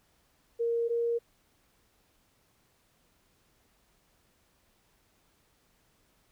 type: tone pair in turn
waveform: sine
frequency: 466.2 / 468.4 Hz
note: A#4 / A#4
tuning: 0 / +8 cents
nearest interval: unison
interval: 8 cents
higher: second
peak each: -26 dBFS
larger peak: neither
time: 0.59-0.89 / 0.89-1.19 s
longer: neither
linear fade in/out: 20 ms
effects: pink hiss -69 dBFS RMS until 6.31 s